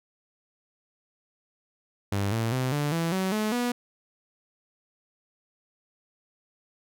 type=tone with pitch steps; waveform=sawtooth; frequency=100 / 113.55 / 128.94 / 146.41 / 166.25 / 188.77 / 214.4 / 243.4 Hz; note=G2 / A#2 / C3 / D3 / E3 / F#3 / A3 / B3; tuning=+35 / -45 / -25 / -5 / +15 / +35 / -45 / -25 cents; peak=-21 dBFS; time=2.12-3.72 s; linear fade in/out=5 ms; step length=200 ms; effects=none